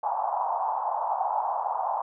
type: band-pass noise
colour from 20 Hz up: pink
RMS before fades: -28 dBFS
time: 0.03-2.02 s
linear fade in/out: 5 ms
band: 740 to 960 Hz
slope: 48 dB/octave
effects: none